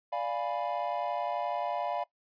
triangle chord, D diminished seventh, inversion none, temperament equal, 587.3 / 698.5 / 830.6 / 987.8 Hz, D5 / F5 / Ab5 / Cb6, 0 / 0 / 0 / 0 cents, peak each -34 / -32 / -35 / -36 dBFS, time 0.12-2.04 s, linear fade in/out 10 ms, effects noise-tail reverb RT60 0.1 s tail -19 dB re dry + resampled to 11025 Hz

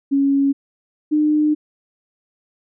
sine tone pair in turn, 277.2 / 302.6 Hz, C#4 / D#4, 0 / -48 cents, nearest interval major second, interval 152 cents, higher second, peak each -13 dBFS, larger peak neither, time 0.11-0.53 / 1.11-1.55 s, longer second, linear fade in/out 20 ms, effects none

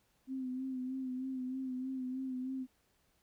sine tone with vibrato, 258.9 Hz, C4, 18 cents flat, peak -36 dBFS, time 0.27-2.67 s, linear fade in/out 50 ms, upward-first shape sine, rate 3.2 Hz, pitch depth 40 cents each way, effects pink hiss -74 dBFS RMS until 3.22 s

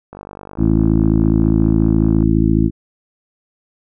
click train, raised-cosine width 1 ms, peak -19 dBFS, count 105, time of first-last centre 0.13-2.227 s, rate 49.6 Hz
harmonic tone, 54.5 Hz, A1, 16 cents flat, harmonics 1 / 2 / 3 / 4 / 5 / 6, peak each -18 / -18 / -18 / -18 / -18 / -18 dBFS, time 0.57-2.71 s, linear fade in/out 50 ms
effects none

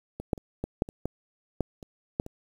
clicks, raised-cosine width 2 ms, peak -22 / -11 / -28 / -17 / -10 / -27 / -16 / -12 / -29 / -12 / -27 dBFS, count 11, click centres 0.2 / 0.332 / 0.378 / 0.64 / 0.821 / 0.889 / 1.056 / 1.607 / 1.828 / 2.199 / 2.264 s, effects 8-bit

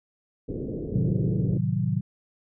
white low-pass noise, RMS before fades -32 dBFS, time 0.48-1.58 s, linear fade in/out 10 ms, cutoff 470 Hz, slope 48 dB/octave
sine chord, A diminished seventh, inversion none, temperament equal, 110 / 130.81 / 155.56 / 185 Hz, A2 / C3 / Eb3 / Gb3, 0 / 0 / 0 / 0 cents, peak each -28 dBFS, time 0.92-2.01 s, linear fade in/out 10 ms
effects none

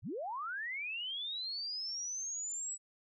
sine linear sweep, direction up, 65.41 to 7902 Hz, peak -37 dBFS, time 0.02-2.78 s, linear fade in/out 50 ms, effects none

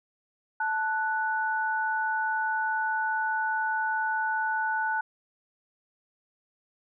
sine tone pair together, 877.6 / 1480 Hz, A5 / F#6, -5 / 0 cents, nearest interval major sixth, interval 905 cents, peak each -28 dBFS, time 0.6-5.01 s, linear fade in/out 5 ms, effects none

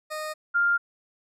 20% pulse / sine tone pair in turn, 617 / 1399.6 Hz, D#5 / F6, -15 / +3 cents, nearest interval octave + major second, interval 1418 cents, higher second, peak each -26 / -19 dBFS, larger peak second, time 0.1-0.34 / 0.54-0.78 s, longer neither, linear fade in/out 20 ms, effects resampled to 32000 Hz

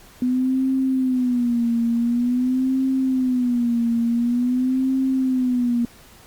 sine tone with vibrato, 248.1 Hz, B3, 8 cents sharp, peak -17 dBFS, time 0.22-5.85 s, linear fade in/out 2 ms, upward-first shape sine, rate 0.47 Hz, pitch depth 110 cents each way, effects pink hiss -48 dBFS RMS until 6.26 s + Opus 48 kbps

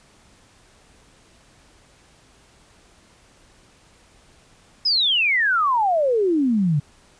sine exponential sweep, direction down, 5200 to 138.5 Hz, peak -16 dBFS, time 4.85-6.8 s, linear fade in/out 10 ms, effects pink hiss -54 dBFS RMS until 7.19 s + resampled to 22050 Hz

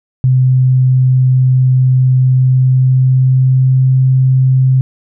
sine tone with pitch glide, 128.9 to 130.62 Hz, C3 to C3, -26 to -3 cents, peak -6 dBFS, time 0.24-4.81 s, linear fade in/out 0 ms, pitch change +23 cents, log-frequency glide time 2.27-3.93 s, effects none

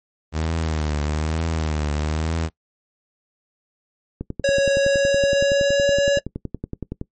sawtooth tone with vibrato, 77.78 Hz, D#2, in tune, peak -17 dBFS, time 0.32-2.5 s, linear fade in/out 50 ms, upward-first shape triangle, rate 1.1 Hz, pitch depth 100 cents each way
click train, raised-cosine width 3 ms, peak -14 dBFS, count 31, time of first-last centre 4.21-7.014 s, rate 10.7 Hz
square tone with pitch glide, 554.4 to 563.8 Hz, C#5 to C#5, 0 to +29 cents, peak -16 dBFS, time 4.44-6.19 s, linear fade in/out 5 ms, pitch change +29 cents, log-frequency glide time 4.76-6.01 s
effects noise-tail reverb RT60 0.1 s tail -21 dB re dry + MP3 32 kbps

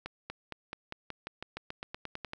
accelerating click train, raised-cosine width 0.3 ms, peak -22 dBFS, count 16, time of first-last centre 0.06-2.334 s, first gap 240 ms, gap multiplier 0.93, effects none

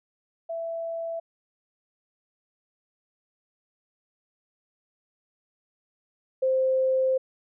sine tone pair in turn, 664 / 522.8 Hz, E5 / C5, +12 / -1 cents, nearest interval major third, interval 413 cents, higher first, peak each -29 / -20 dBFS, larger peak second, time 0.49-1.2 / 6.42-7.18 s, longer second, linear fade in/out 10 ms, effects none

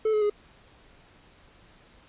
triangle tone with pitch steps, 436.4 / 425.7 / 415.3 Hz, A4 / G#4 / G#4, -14 / +43 / 0 cents, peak -19 dBFS, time 0.05-0.299 s, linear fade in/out 5 ms, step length 83 ms, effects pink hiss -56 dBFS RMS until 2.08 s + resampled to 8000 Hz

